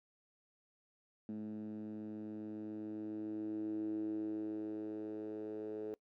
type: tone with band-pass filter sweep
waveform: 10% pulse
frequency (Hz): 107.2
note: A2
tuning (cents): -45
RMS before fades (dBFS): -42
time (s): 1.29-5.94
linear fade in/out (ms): 0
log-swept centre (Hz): 240 to 400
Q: 7.6
effects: noise-tail reverb RT60 0.1 s tail -23 dB re dry